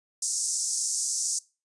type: band-pass noise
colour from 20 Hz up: pink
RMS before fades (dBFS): -29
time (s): 0.22-1.39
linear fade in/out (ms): 5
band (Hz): 5500 to 9300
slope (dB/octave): 48
effects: noise-tail reverb RT60 0.3 s tail -22 dB re dry + resampled to 24000 Hz